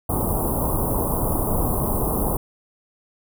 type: band-stop noise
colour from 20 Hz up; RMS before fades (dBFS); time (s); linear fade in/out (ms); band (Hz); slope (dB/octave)
pink; -22; 0.09-2.37; 5; 1100 to 10000; 48
effects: none